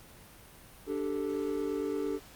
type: chord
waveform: triangle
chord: D suspended fourth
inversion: none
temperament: just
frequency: 293.7 / 391.6 / 440.5 Hz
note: D4 / G4 / A4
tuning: 0 / -2 / +2 cents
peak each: -33 dBFS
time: 0.86-2.2 s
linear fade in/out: 50 ms
effects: pink hiss -53 dBFS RMS until 2.35 s + Opus 32 kbps